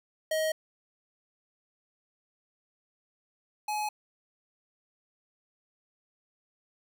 square tone pair in turn, 630 / 844.6 Hz, D#5 / G#5, +21 / +29 cents, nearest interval perfect fourth, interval 508 cents, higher second, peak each -27 / -30 dBFS, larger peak first, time 0.31-0.52 / 3.68-3.89 s, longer neither, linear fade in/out 5 ms, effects none

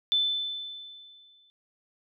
sine tone with exponential decay, 3520 Hz, A7, in tune, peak -20 dBFS, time 0.12-1.5 s, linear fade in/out 0 ms, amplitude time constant 300 ms, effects none

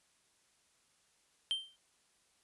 triangle tone with exponential decay, 3136 Hz, G7, in tune, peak -27 dBFS, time 1.51-1.76 s, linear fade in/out 0 ms, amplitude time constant 53 ms, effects white hiss -72 dBFS RMS until 2.43 s + resampled to 24000 Hz

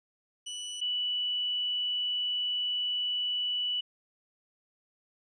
sawtooth / sine tone pair in turn, 2960 / 2960 Hz, F#7 / F#7, 0 / 0 cents, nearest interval unison, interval 0 cents, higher neither, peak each -33 / -28 dBFS, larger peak second, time 0.46-0.81 / 0.81-3.81 s, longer second, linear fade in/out 10 ms, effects resampled to 22050 Hz

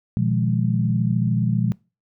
sine chord, F half-diminished seventh, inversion second, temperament equal with one note detuned, 120.37 / 155.56 / 174.61 / 207.7 Hz, Cb3 / Eb3 / F3 / Ab3, -44 / 0 / 0 / 0 cents, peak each -21 / -27 / -23 / -24 dBFS, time 0.17-1.72 s, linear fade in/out 0 ms, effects noise-tail reverb RT60 0.3 s tail -23 dB re dry

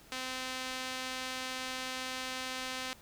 sawtooth tone with band-pass filter, 257.9 Hz, C4, 25 cents flat, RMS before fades -39 dBFS, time 0.12-2.93 s, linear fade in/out 0 ms, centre 3700 Hz, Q 0.67, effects pink hiss -58 dBFS RMS until 3.01 s

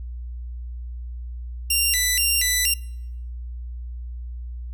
10% pulse tone with vibrato, 2349 Hz, D7, in tune, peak -10 dBFS, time 1.7-2.74 s, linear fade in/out 5 ms, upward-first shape square, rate 2.1 Hz, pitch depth 290 cents each way, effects noise-tail reverb RT60 0.8 s tail -25 dB re dry + added 60 Hz sine -30 dBFS peak until 4.73 s

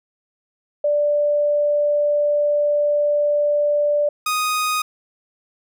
sine / sawtooth tone pair in turn, 587.3 / 1244.4 Hz, D5 / D#6, 0 / 0 cents, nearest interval octave + minor second, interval 1300 cents, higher second, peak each -15 dBFS, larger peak neither, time 0.84-4.09 / 4.26-4.82 s, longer first, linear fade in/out 5 ms, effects none

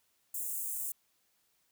white high-pass noise, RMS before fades -37 dBFS, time 0.34-0.92 s, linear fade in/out 5 ms, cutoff 7200 Hz, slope 48 dB/octave, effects white hiss -74 dBFS RMS until 1.71 s

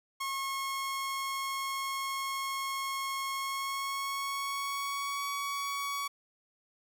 sawtooth tone with pitch glide, 1087 to 1125.3 Hz, C#6 to C#6, -34 to +26 cents, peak -29 dBFS, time 0.2-6.08 s, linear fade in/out 10 ms, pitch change +60 cents, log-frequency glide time 3.34-5.26 s, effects none

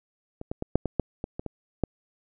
clicks, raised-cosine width 2 ms, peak -23 / -17 / -16 / -6 / -14 / -9 / -17 / -19 / -19 / -10 dBFS, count 10, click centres 0.414 / 0.515 / 0.624 / 0.756 / 0.857 / 0.997 / 1.241 / 1.395 / 1.463 / 1.837 s, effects none

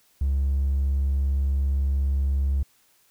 triangle tone, 68.7 Hz, C#2, 15 cents flat, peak -17 dBFS, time 0.21-2.63 s, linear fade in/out 5 ms, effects tanh soft clip ceiling -16 dBFS + white hiss -62 dBFS RMS until 3.1 s

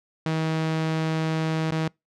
sawtooth tone with dropouts, 159.5 Hz, D#3, 43 cents sharp, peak -19 dBFS, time 0.26-1.88 s, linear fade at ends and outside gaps 2 ms, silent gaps 1.707-1.72 s, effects noise-tail reverb RT60 0.2 s tail -26 dB re dry + low-pass 5000 Hz 12 dB/octave

